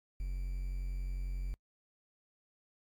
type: tone with quantisation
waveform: triangle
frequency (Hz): 45.6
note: F#1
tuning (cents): -24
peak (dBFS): -32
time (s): 0.2-1.54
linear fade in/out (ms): 0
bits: 10
effects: noise-tail reverb RT60 0.1 s tail -26 dB re dry + MP3 96 kbps